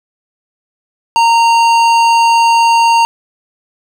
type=tone with hard clipping; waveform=triangle; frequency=924 Hz; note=A#5; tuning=16 cents flat; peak=-8 dBFS; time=1.16-3.05 s; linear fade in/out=0 ms; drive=17 dB; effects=none